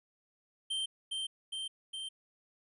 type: tone with echo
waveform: square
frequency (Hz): 3136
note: G7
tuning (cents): 0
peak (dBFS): -33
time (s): 0.7-0.86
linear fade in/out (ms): 10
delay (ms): 410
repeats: 3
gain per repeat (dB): -2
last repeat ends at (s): 2.09
effects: resampled to 24000 Hz